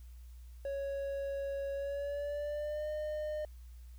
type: tone with pitch glide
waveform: triangle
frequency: 554.4 to 608.1 Hz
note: C#5 to D#5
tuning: 0 to -40 cents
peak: -33 dBFS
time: 0.65-3.45 s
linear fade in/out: 2 ms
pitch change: +160 cents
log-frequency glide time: 1.74-2.89 s
effects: added 60 Hz sine -48 dBFS peak until 3.98 s + white hiss -69 dBFS RMS until 3.98 s